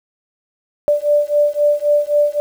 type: beating tone pair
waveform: sine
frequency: 586 / 589.8 Hz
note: D5 / D5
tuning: -4 / +7 cents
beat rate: 3.8 Hz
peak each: -15 / -15 dBFS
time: 0.88-2.4 s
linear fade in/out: 0 ms
effects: 7-bit